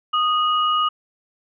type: tone pair together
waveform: sine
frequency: 1238 / 2903 Hz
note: D#6 / F#7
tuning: -9 / -34 cents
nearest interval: octave + minor third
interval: 1475 cents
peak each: -17 / -24 dBFS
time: 0.13-0.89 s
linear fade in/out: 10 ms
effects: none